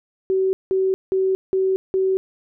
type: tone bursts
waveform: sine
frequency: 380 Hz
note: F#4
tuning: 46 cents sharp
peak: -16 dBFS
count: 5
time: 0.3-2.17 s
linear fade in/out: 0 ms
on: 230 ms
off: 180 ms
effects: none